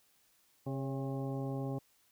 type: harmonic tone with a mistuned harmonic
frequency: 134.6 Hz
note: C3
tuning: 49 cents sharp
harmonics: 1 / 2 / 3 / 4 / 5 / 6 / 8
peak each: -37 / -40 / -44 / -45 / -52 / -48 / -55 dBFS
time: 0.66-1.79 s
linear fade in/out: 10 ms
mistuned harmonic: 4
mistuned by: +42 cents
effects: white hiss -70 dBFS RMS until 2.11 s